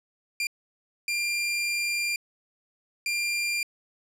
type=tone bursts at uneven times; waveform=sawtooth; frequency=2390 Hz; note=D7; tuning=30 cents sharp; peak=-22 dBFS; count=3; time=0.4-0.47 / 1.08-2.16 / 3.06-3.63 s; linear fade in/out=2 ms; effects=low-pass 11000 Hz 12 dB/octave